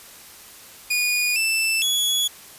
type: tone with pitch steps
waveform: sawtooth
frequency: 2452 / 2652 / 3376 Hz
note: D#7 / E7 / G#7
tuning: -26 / +10 / +28 cents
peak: -16 dBFS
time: 0.9-2.28 s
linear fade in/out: 10 ms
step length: 460 ms
effects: white hiss -44 dBFS RMS until 2.58 s + resampled to 32000 Hz